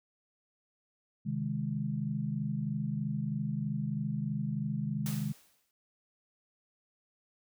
sine chord, Ab major, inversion first, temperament equal with one note detuned, 132.41 / 155.56 / 207.7 Hz, C3 / Eb3 / Ab3, +21 / 0 / 0 cents, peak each -36 / -35 / -35 dBFS, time 1.25-5.33 s, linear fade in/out 20 ms
white noise with exponential decay, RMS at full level -40 dBFS, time 5.06-5.71 s, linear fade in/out 1 ms, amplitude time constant 140 ms
effects none

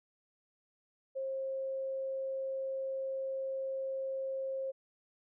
sine tone, 534 Hz, C5, 35 cents sharp, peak -34 dBFS, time 1.15-4.72 s, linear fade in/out 20 ms, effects none

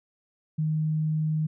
sine tone, 155.56 Hz, D#3, in tune, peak -23 dBFS, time 0.58-1.47 s, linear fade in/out 10 ms, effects none

